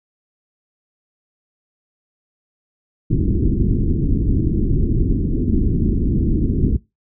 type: low-pass noise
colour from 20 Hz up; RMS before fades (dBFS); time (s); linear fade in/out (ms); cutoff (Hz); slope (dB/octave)
pink; -17; 3.1-6.77; 10; 360; 48
effects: noise-tail reverb RT60 0.2 s tail -19 dB re dry